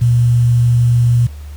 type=tone with quantisation; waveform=sine; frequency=119.9 Hz; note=A#2; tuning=49 cents sharp; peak=-8 dBFS; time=0.01-1.27 s; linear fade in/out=10 ms; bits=6; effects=added 73 Hz sine -27 dBFS peak until 1.56 s + pink hiss -45 dBFS RMS until 1.56 s